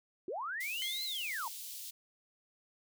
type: linear two-way sweep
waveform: sine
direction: up then down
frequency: 319.6 to 4186 to 848 Hz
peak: -36 dBFS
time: 0.28-1.48 s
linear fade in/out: 2 ms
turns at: 1.04 s
type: high-pass noise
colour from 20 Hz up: white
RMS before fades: -45 dBFS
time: 0.6-1.91 s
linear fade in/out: 10 ms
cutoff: 3100 Hz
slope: 24 dB/octave
type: tone with exponential decay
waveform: sawtooth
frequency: 2100 Hz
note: C7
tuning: 6 cents sharp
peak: -35 dBFS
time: 0.82-1.51 s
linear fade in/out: 0 ms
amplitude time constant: 150 ms
effects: none